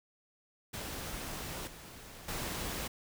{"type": "noise with level steps", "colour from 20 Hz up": "pink", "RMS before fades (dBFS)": [-41, -50, -38], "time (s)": [0.73, 2.88], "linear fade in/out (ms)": 10, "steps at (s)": [1.67, 2.28], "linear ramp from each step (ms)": 5, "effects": []}